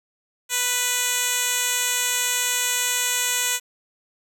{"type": "tone with band-pass filter", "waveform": "10% pulse", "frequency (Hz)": 493.9, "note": "B4", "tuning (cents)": 0, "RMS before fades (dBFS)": -23, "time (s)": [0.49, 3.6], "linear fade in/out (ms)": 50, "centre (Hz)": 8000, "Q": 0.93, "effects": ["7-bit"]}